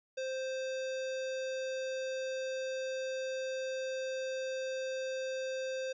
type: tone with notch filter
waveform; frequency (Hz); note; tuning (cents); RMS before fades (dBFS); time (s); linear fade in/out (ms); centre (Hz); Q
square; 523.3; C5; 0; -37; 0.17-5.93; 10; 1100; 1.5
effects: resampled to 16000 Hz